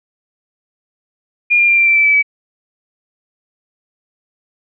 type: tone with pitch steps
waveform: sine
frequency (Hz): 2420 / 2401 / 2381 / 2362 / 2343 / 2324 / 2305 / 2287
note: D#7 / D7 / D7 / D7 / D7 / D7 / D7 / D7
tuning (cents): -49 / +38 / +23 / +9 / -5 / -19 / -33 / -47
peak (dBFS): -8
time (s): 1.5-2.228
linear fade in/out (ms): 20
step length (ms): 91
effects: none